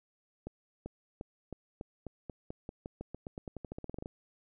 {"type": "accelerating click train", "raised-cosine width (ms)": 2, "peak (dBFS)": -27, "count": 25, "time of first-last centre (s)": [0.47, 4.059], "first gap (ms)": 390, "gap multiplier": 0.9, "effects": []}